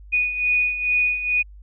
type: beating tone pair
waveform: sine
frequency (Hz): 2470 / 2472.3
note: D#7 / D#7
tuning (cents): -13 / -12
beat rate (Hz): 2.3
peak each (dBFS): -25 / -19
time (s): 0.12-1.43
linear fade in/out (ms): 20
effects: added 50 Hz sine -40 dBFS peak until 1.62 s